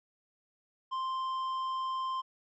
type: tone with tanh clipping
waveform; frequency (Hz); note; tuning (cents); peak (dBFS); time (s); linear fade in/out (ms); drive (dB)
triangle; 1046.5; C6; 0; -33; 0.91-2.22; 20; 11
effects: none